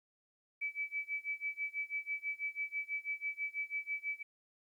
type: tone with tremolo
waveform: sine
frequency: 2300 Hz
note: D7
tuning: 37 cents flat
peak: -33 dBFS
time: 0.61-4.23 s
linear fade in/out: 10 ms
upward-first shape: sine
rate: 6.1 Hz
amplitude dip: 95%
effects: 12-bit